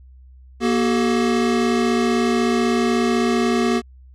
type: tone cluster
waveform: square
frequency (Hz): 237.4 / 377.5 / 433.6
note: A#3 / F#4 / A4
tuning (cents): +32 / +35 / -25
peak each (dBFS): -19 / -22 / -26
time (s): 0.6-3.82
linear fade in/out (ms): 50
effects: added 64 Hz sine -42 dBFS peak until 4.14 s + low-pass 7000 Hz 12 dB/octave